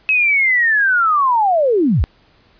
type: linear sweep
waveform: sine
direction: down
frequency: 2582 to 43.89 Hz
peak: -11 dBFS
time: 0.09-2.04 s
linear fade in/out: 0 ms
effects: pink hiss -53 dBFS RMS until 2.59 s + resampled to 11025 Hz